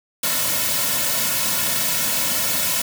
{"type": "noise with comb filter", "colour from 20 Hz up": "white", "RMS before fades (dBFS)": -21, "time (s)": [0.23, 2.82], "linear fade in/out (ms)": 5, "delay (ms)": 2.5, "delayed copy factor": -1, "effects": []}